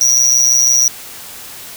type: tone with amplitude modulation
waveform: square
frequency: 5780 Hz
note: F#8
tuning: 41 cents flat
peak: -5 dBFS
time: 0.01-0.88 s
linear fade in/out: 2 ms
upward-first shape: sine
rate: 126 Hz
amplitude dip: 90%
effects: white hiss -32 dBFS RMS until 1.76 s